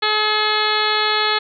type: harmonic tone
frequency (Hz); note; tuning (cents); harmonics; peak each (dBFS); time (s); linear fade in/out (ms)
426.8; G#4; +47; 1 / 2 / 3 / 4 / 5 / 6 / 7 / 8 / 9 / 10; -25 / -24 / -22 / -24 / -26 / -28 / -31 / -24 / -27 / -24; 0.02-1.39; 10
effects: none